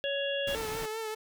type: harmonic tone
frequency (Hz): 558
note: C#5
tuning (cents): +11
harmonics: 1 / 3 / 5 / 6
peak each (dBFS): -31 / -38 / -37 / -37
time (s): 0.04-0.55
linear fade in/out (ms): 0
type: noise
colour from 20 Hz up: pink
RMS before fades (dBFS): -40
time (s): 0.47-0.86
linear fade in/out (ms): 5
type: tone with vibrato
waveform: sawtooth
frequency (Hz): 440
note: A4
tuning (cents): 0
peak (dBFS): -30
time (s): 0.54-1.15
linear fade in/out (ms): 10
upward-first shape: triangle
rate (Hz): 5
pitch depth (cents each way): 45
effects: none